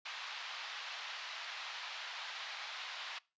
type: band-pass noise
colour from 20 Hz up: white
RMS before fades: -45 dBFS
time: 0.05-3.19 s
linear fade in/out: 10 ms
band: 780 to 4100 Hz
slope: 24 dB/octave
effects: noise-tail reverb RT60 0.3 s tail -23 dB re dry + resampled to 16000 Hz